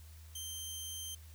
15% pulse tone, 3136 Hz, G7, in tune, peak -34 dBFS, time 0.35-1.15 s, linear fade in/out 5 ms, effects added 79 Hz sine -51 dBFS peak until 1.34 s + white hiss -62 dBFS RMS until 1.34 s

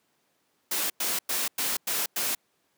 white noise bursts, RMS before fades -28 dBFS, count 6, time 0.71-2.35 s, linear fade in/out 5 ms, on 190 ms, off 100 ms, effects pink hiss -71 dBFS RMS until 2.77 s + high-pass 200 Hz 12 dB/octave

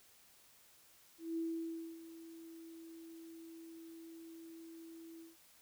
sine tone with ADSR envelope, 329.1 Hz, E4, 3 cents flat, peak -35 dBFS, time 1.18-5.37 s, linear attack 190 ms, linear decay 610 ms, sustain -15 dB, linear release 160 ms, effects white hiss -65 dBFS RMS until 5.61 s

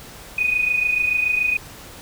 sine tone pair together, 2482 / 2509 Hz, D#7 / D#7, -5 / +14 cents, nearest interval unison, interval 19 cents, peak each -18 / -24 dBFS, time 0.38-1.57 s, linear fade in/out 5 ms, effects pink hiss -40 dBFS RMS until 2.01 s

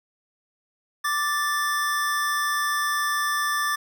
square tone pair together, 1174.7 / 1760.1 Hz, D6 / A6, 0 / 0 cents, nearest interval perfect fifth, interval 700 cents, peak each -26 dBFS, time 1.04-3.76 s, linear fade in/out 10 ms, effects none

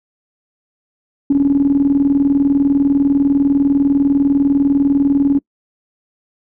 sine tone with tremolo, 280 Hz, C#4, 18 cents sharp, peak -7 dBFS, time 1.3-5.39 s, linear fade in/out 5 ms, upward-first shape square, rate 20 Hz, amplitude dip 55%, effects noise-tail reverb RT60 0.1 s tail -25 dB re dry + tanh soft clip ceiling -3 dBFS

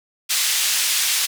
pink band-pass noise, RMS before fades -20 dBFS, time 0.29-1.27 s, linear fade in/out 20 ms, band 2900 to 13000 Hz, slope 12 dB/octave, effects none

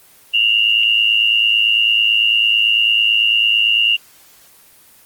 sine tone pair together, 2761 / 2870 Hz, F7 / F7, -20 / +47 cents, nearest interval minor second, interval 67 cents, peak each -14 dBFS, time 0.33-3.97 s, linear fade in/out 20 ms, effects white hiss -47 dBFS RMS until 5.05 s + Opus 24 kbps

